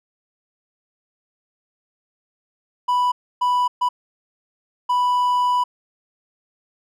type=tone bursts at uneven times; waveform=triangle; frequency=987.8 Hz; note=B5; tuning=in tune; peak=-14 dBFS; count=4; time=2.88-3.12 / 3.41-3.68 / 3.81-3.89 / 4.89-5.64 s; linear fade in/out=10 ms; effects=none